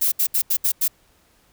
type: noise bursts at uneven times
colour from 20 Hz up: violet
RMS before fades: -19 dBFS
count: 6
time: 0.01-0.12 / 0.19-0.27 / 0.34-0.42 / 0.5-0.57 / 0.64-0.72 / 0.81-0.88 s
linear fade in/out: 10 ms
effects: pink hiss -59 dBFS RMS until 1.52 s